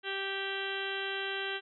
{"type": "harmonic tone with a mistuned harmonic", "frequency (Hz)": 390.8, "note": "G4", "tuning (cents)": -5, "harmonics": [1, 2, 3, 4, 5, 6, 7, 8, 9, 10], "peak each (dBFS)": [-39, -44, -47, -38, -43, -48, -42, -41, -47, -47], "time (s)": [0.03, 1.61], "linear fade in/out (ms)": 50, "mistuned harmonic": 9, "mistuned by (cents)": -62, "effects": []}